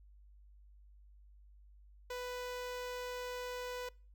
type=tone with notch filter; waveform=sawtooth; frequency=495.8 Hz; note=B4; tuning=7 cents sharp; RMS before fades=-42 dBFS; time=2.1-3.89 s; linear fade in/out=5 ms; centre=10000 Hz; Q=1.8; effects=noise-tail reverb RT60 0.4 s tail -25 dB re dry + added 50 Hz sine -57 dBFS peak until 4.14 s